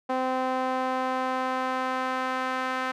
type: tone with band-pass filter sweep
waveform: sawtooth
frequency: 258.4 Hz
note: C4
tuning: 21 cents flat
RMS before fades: -28 dBFS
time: 0.09-2.92 s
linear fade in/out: 10 ms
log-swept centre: 780 to 1400 Hz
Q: 1.4
effects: none